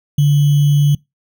sine tone with sample-and-hold, 144.9 Hz, D3, 23 cents flat, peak -8 dBFS, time 0.18-0.95 s, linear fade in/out 5 ms, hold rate 3150 Hz, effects noise-tail reverb RT60 0.2 s tail -25 dB re dry

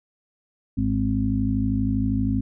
harmonic tone, 52.6 Hz, G#1, 23 cents sharp, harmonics 1 / 2 / 4 / 5, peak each -28 / -25 / -26 / -24 dBFS, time 0.77-2.41 s, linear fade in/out 10 ms, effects none

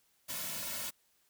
white noise with comb filter, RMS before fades -39 dBFS, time 0.28-0.91 s, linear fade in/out 20 ms, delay 2.5 ms, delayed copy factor -0.8, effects white hiss -72 dBFS RMS until 1.29 s

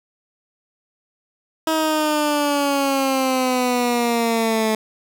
15% pulse exponential sweep, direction down, 320.5 to 217.2 Hz, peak -11 dBFS, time 1.67-4.75 s, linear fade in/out 2 ms, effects none

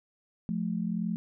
sine tone pair together, 176.6 / 218.1 Hz, F3 / A3, +20 / -15 cents, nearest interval major third, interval 365 cents, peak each -31 / -31 dBFS, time 0.49-1.16 s, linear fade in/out 0 ms, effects none

